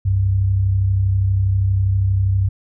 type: tone pair together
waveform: sine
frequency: 64.55 / 97 Hz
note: C2 / G2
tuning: -23 / -18 cents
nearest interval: perfect fifth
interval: 705 cents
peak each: -23 / -14 dBFS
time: 0.05-2.49 s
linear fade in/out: 10 ms
effects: none